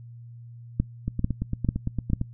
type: two click trains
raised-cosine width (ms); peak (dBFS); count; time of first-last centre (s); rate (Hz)
5; -9 / -14; 4 / 11; 0.8-2.133 / 1.08-2.214; 2.25 / 8.82
effects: noise-tail reverb RT60 0.2 s tail -26 dB re dry + added 118 Hz sine -41 dBFS peak until 2.33 s